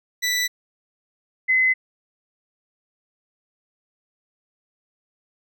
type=tone pair in turn; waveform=20% pulse / sine; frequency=1975.5 / 2038 Hz; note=B6 / C7; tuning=0 / -46 cents; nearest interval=minor second; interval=54 cents; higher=second; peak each=-15 / -15 dBFS; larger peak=neither; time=0.22-0.48 / 1.48-1.74 s; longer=neither; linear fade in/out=20 ms; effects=none